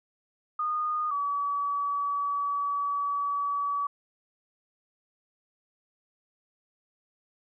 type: tone pair in turn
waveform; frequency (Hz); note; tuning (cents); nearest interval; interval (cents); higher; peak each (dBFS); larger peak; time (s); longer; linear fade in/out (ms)
sine; 1227 / 1141.7; D#6 / D6; -25 / -49; minor second; 124; first; -26; neither; 0.59-1.11 / 1.11-3.87; second; 5
effects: none